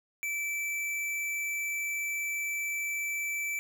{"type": "tone with hard clipping", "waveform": "sine", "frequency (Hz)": 2321, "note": "D7", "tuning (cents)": -21, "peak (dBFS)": -32, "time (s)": [0.23, 3.59], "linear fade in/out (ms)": 0, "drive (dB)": 15, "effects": []}